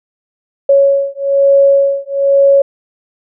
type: beating tone pair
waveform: sine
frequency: 554.4 / 555.5 Hz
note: C#5 / C#5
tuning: 0 / +4 cents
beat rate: 1.1 Hz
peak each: -10 dBFS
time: 0.69-2.62 s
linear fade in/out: 5 ms
effects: none